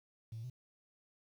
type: tone with pitch steps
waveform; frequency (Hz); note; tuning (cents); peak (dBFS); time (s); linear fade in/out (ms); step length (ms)
triangle; 112.4 / 113.6 / 125.6; A2 / A#2 / B2; +37 / -44 / +30; -38; 0.32-0.5; 5; 60
effects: tanh soft clip ceiling -39 dBFS + 11-bit